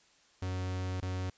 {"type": "tone with dropouts", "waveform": "45% pulse", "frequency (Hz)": 92.5, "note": "F#2", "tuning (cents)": 0, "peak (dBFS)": -33, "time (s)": [0.42, 1.3], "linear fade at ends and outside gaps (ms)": 5, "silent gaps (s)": [1.004, 1.025], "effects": ["white hiss -65 dBFS RMS until 1.37 s", "resampled to 16000 Hz"]}